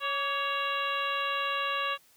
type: harmonic tone with a mistuned harmonic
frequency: 555 Hz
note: C#5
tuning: 2 cents sharp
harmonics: 1 / 2 / 3 / 4 / 5 / 6 / 7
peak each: -38 / -31 / -36 / -42 / -34 / -40 / -41 dBFS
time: 0-1.98 s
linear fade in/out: 50 ms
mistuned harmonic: 2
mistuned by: +52 cents
effects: white hiss -62 dBFS RMS until 2.16 s